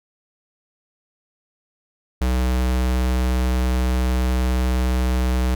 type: tone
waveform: square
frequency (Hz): 62.9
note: B1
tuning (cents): +32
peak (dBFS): -18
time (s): 2.21-5.55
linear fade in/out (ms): 5
effects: none